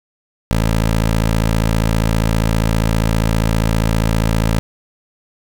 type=tone; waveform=15% pulse; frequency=55 Hz; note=A1; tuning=in tune; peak=-7 dBFS; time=0.51-4.59 s; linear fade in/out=0 ms; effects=none